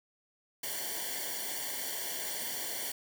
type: noise with comb filter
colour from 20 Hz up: white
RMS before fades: -37 dBFS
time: 0.63-2.92 s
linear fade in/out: 5 ms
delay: 0.78 ms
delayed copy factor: -1
effects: none